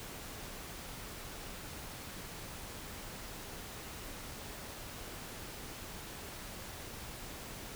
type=silence; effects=pink hiss -46 dBFS RMS until 7.75 s